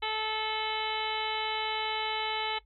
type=harmonic tone; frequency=435.3 Hz; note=A4; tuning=19 cents flat; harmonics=1 / 2 / 3 / 4 / 5 / 6 / 7 / 8 / 9; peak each=-39 / -34 / -40 / -43 / -37 / -44 / -37 / -43 / -40 dBFS; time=0.02-2.59 s; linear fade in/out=10 ms; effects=noise-tail reverb RT60 0.1 s tail -17 dB re dry + added 50 Hz sine -59 dBFS peak until 2.65 s